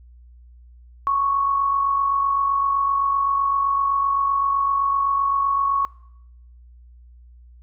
sine tone with amplitude modulation, 1108.7 Hz, C#6, in tune, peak -15 dBFS, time 1.07-5.85 s, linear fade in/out 0 ms, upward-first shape sine, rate 47.8 Hz, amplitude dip 45%, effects noise-tail reverb RT60 0.8 s tail -23 dB re dry + added 60 Hz sine -44 dBFS peak until 7.62 s

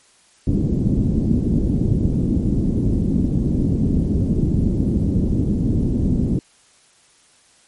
white low-pass noise, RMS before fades -18 dBFS, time 0.47-6.39 s, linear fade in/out 2 ms, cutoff 270 Hz, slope 24 dB/octave, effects white hiss -54 dBFS RMS until 7.67 s + MP3 48 kbps

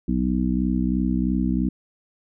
harmonic tone with a mistuned harmonic, 63 Hz, B1, 35 cents sharp, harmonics 1 / 2 / 3 / 4 / 5, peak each -27 / -35 / -23 / -24 / -28 dBFS, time 0.08-1.69 s, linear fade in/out 5 ms, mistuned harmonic 1, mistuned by -79 cents, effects none

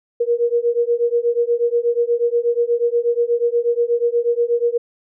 sine beating tone pair, 470 / 478.3 Hz, A#4 / A#4, +14 / +44 cents, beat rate 8.3 Hz, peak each -18 dBFS, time 0.2-4.78 s, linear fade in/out 10 ms, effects none

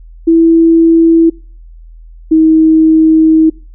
sine tone pair in turn, 329.6 / 318.1 Hz, E4 / D#4, 0 / +38 cents, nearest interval minor second, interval 62 cents, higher first, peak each -3 dBFS, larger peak neither, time 0.27-1.3 / 2.31-3.5 s, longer second, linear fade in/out 10 ms, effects noise-tail reverb RT60 0.4 s tail -25 dB re dry + added 41 Hz sine -31 dBFS peak until 3.74 s

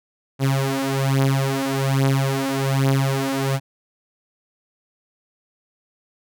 sawtooth beating tone pair, 135 / 136.2 Hz, C#3 / C#3, -45 / -30 cents, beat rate 1.2 Hz, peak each -17 / -17 dBFS, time 0.39-3.6 s, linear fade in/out 50 ms, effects none

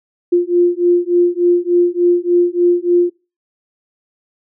sine beating tone pair, 349.2 / 352.6 Hz, F4 / F4, 0 / +17 cents, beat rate 3.4 Hz, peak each -13 dBFS, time 0.32-3.1 s, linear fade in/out 10 ms, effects noise-tail reverb RT60 0.3 s tail -22 dB re dry

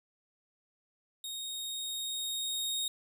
sawtooth tone with level ramp, 3729 Hz, A#7, in tune, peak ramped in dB -35 to -28 dBFS, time 1.24-2.88 s, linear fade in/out 2 ms, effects none

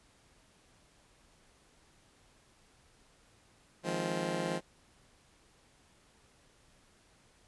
15% pulse chord, F minor seventh, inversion third, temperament just, 157.15 / 174.61 / 209.5 / 261.9 Hz, Eb3 / F3 / Ab3 / C4, +18 / 0 / +15 / +2 cents, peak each -33 / -30 / -34 / -36 dBFS, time 3.83-4.61 s, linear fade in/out 50 ms, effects pink hiss -65 dBFS RMS until 7.47 s + resampled to 24000 Hz

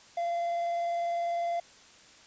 triangle tone with vibrato, 687 Hz, F5, 29 cents flat, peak -26 dBFS, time 0.17-1.6 s, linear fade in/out 5 ms, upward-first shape square, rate 20 Hz, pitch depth 11 cents each way, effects white hiss -55 dBFS RMS until 2.26 s + resampled to 16000 Hz

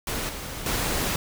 pink noise with level steps, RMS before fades -29 / -35 / -26 dBFS, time 0.07-1.16 s, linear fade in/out 2 ms, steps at 0.29 / 0.66 s, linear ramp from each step 2 ms, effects none

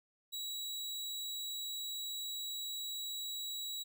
sawtooth tone, 3891 Hz, B7, 27 cents flat, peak -36 dBFS, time 0.32-3.84 s, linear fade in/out 20 ms, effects none

